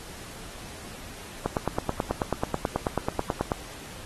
click train, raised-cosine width 1 ms, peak -11 dBFS, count 20, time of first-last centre 1.46-3.519 s, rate 9.23 Hz, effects pink hiss -43 dBFS RMS until 4.05 s + AAC 32 kbps

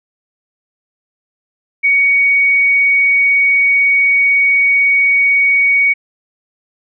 sine tone, 2241 Hz, C#7, 18 cents sharp, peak -8 dBFS, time 1.83-5.94 s, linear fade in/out 20 ms, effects none

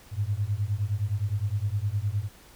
sine beating tone pair, 98 / 107.7 Hz, G2 / A2, 0 / -37 cents, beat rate 9.7 Hz, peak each -28 dBFS, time 0.11-2.29 s, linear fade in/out 50 ms, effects added 50 Hz sine -57 dBFS peak until 2.55 s + pink hiss -53 dBFS RMS until 2.55 s

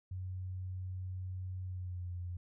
sine tone with pitch glide, 92.5 to 88.78 Hz, F#2 to F2, 0 to +29 cents, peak -38 dBFS, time 0.11-2.37 s, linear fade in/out 5 ms, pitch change -71 cents, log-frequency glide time 1.64-2.12 s, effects none

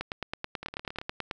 two click trains, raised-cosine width 0.3 ms, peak -16 / -23 dBFS, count 13 / 8, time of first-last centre 0.01-1.312 / 0.63-1.015 s, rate 9.22 / 18.2 Hz, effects none

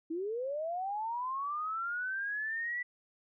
sine linear sweep, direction up, 311.1 to 1975.5 Hz, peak -33 dBFS, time 0.1-2.83 s, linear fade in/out 10 ms, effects none

